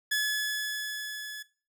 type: tone with level ramp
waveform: sawtooth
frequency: 1708 Hz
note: G#6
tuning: 48 cents sharp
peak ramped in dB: -21 to -34 dBFS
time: 0.11-1.43 s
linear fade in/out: 10 ms
effects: noise-tail reverb RT60 0.4 s tail -22 dB re dry